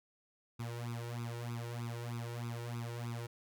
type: tone with flanger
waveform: sawtooth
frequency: 118.3 Hz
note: A#2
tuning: 26 cents sharp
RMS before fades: -41 dBFS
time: 0.59-3.27 s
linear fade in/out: 10 ms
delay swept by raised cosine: 0.8 to 2.2 ms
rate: 3.2 Hz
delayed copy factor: +1
effects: none